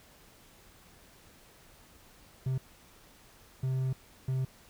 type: tone bursts at uneven times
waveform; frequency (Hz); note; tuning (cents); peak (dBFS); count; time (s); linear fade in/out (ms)
triangle; 130.81; C3; 0; -26; 3; 2.46-2.58 / 3.63-3.93 / 4.28-4.45; 5
effects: pink hiss -58 dBFS RMS until 4.69 s